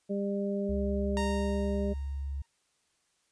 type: harmonic tone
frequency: 200 Hz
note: G3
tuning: 35 cents sharp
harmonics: 1 / 2 / 3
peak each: -31 / -34 / -36 dBFS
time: 0.09-1.94 s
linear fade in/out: 20 ms
type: tone with pitch glide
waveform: sine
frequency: 68.7 to 69.5 Hz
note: C#2 to C#2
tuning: -15 to +5 cents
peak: -32 dBFS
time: 0.69-2.42 s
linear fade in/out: 5 ms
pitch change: +20 cents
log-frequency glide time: 0.86-1.3 s
type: tone with exponential decay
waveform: sawtooth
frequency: 927 Hz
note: A#5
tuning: 10 cents flat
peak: -28 dBFS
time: 1.17-2.46 s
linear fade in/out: 0 ms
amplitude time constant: 280 ms
effects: white hiss -73 dBFS RMS until 3.31 s + resampled to 22050 Hz